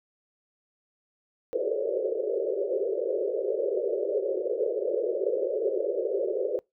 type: band-pass noise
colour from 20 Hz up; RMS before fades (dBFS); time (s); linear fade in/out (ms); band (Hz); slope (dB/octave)
pink; -28; 1.53-6.59; 0; 370 to 580; 96
effects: noise-tail reverb RT60 0.2 s tail -25 dB re dry